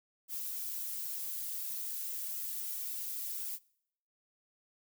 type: noise with flanger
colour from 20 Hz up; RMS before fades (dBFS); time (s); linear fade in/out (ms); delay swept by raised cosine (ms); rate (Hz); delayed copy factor
violet; -39; 0.28-3.59; 50; 1.7 to 2.57; 3.8; -0.55
effects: noise-tail reverb RT60 0.7 s tail -24 dB re dry